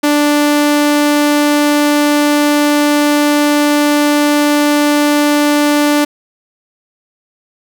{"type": "tone", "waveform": "sawtooth", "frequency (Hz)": 293.7, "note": "D4", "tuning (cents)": 0, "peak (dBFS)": -5, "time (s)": [0.03, 6.05], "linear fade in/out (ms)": 10, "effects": []}